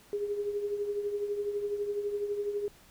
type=tone with tremolo; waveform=sine; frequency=410 Hz; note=G#4; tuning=22 cents flat; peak=-27 dBFS; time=0.13-2.68 s; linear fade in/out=0 ms; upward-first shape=triangle; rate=12 Hz; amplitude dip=65%; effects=pink hiss -58 dBFS RMS until 2.9 s